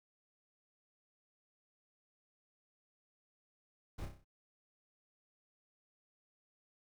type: noise with echo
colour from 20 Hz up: brown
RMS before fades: -41 dBFS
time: 3.98-4.06 s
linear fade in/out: 10 ms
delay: 31 ms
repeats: 6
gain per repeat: -5 dB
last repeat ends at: 4.246 s
effects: none